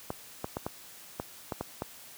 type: clicks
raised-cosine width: 1 ms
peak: -18 dBFS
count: 8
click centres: 0.104 / 0.444 / 0.569 / 0.665 / 1.199 / 1.522 / 1.61 / 1.821 s
effects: white hiss -50 dBFS RMS until 2.17 s + high-pass 60 Hz 12 dB/octave